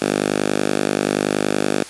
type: tone with high-pass filter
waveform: 5% pulse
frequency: 50.5 Hz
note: G#1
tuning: 48 cents flat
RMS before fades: -20 dBFS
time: 0.02-1.83 s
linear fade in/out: 0 ms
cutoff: 240 Hz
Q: 1.1
effects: white hiss -37 dBFS RMS until 1.89 s + resampled to 24000 Hz